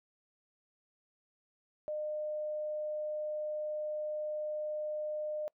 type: tone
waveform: sine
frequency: 607 Hz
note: D#5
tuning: 43 cents flat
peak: -34 dBFS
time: 1.88-5.48 s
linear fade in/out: 0 ms
effects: noise-tail reverb RT60 0.1 s tail -26 dB re dry